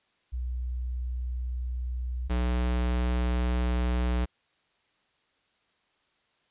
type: tone pair in turn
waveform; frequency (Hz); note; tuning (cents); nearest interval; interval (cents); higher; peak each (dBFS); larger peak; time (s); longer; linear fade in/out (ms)
sine / square; 61.74 / 61.1; B1 / B1; 0 / -18; unison; 18; first; -29 / -25; second; 0.32-2.29 / 2.29-4.26; neither; 20
effects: white hiss -70 dBFS RMS until 6.5 s + resampled to 8000 Hz